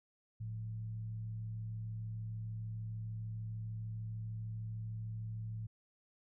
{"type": "tone with frequency modulation", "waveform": "sine", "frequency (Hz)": 110, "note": "A2", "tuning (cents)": 0, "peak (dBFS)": -39, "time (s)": [0.4, 5.67], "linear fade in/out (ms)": 10, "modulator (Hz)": 66.6, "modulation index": 0.33, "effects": []}